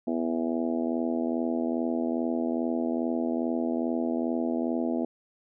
harmonic tone, 82.41 Hz, E2, in tune, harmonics 3 / 4 / 5 / 6 / 7 / 8 / 9 / 10, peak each -28 / -31 / -38 / -37 / -42 / -35 / -46 / -45 dBFS, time 0.07-5.05 s, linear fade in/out 5 ms, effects none

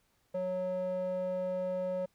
square tone with band-pass filter, 183.8 Hz, F#3, 11 cents flat, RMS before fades -34 dBFS, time 0.34-2.06 s, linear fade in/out 10 ms, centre 500 Hz, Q 5.6, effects pink hiss -73 dBFS RMS until 2.14 s

